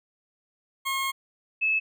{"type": "tone pair in turn", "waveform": ["20% pulse", "sine"], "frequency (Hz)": [1079, 2602], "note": ["C#6", "E7"], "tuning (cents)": [-47, -23], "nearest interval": "octave + minor third", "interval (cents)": 1524, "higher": "second", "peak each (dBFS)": -21, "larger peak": "neither", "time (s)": [[0.85, 1.12], [1.61, 1.8]], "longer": "first", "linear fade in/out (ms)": 20, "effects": []}